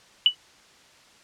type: tone with exponential decay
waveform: sine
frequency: 2960 Hz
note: F#7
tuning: in tune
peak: -9 dBFS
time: 0.26-0.35 s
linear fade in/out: 1 ms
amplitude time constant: 18 ms
effects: white hiss -54 dBFS RMS until 1.23 s + low-pass 6000 Hz 12 dB/octave